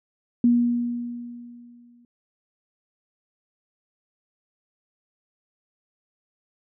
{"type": "tone with exponential decay", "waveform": "sine", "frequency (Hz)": 239.6, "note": "A#3", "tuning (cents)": 48, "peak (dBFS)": -13, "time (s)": [0.44, 2.05], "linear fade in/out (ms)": 2, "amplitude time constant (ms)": 350, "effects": []}